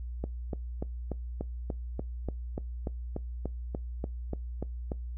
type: click train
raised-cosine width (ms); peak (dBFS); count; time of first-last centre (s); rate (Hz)
2; -20; 17; 0.24-4.918; 3.42
effects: noise-tail reverb RT60 0.2 s tail -23 dB re dry + added 60 Hz sine -35 dBFS peak until 5.17 s